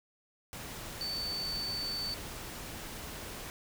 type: tone in noise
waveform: sine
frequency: 4528 Hz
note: C#8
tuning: 36 cents sharp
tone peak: -34 dBFS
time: 1.01-2.14 s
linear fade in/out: 0 ms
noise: pink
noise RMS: -43 dBFS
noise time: 0.53-3.5 s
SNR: +6 dB
effects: none